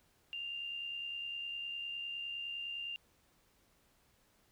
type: tone with amplitude modulation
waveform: sine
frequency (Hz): 2794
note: F7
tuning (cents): 0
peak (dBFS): -37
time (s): 0.33-2.96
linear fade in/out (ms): 0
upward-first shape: sine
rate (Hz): 69.8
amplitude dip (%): 40
effects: pink hiss -71 dBFS RMS until 4.51 s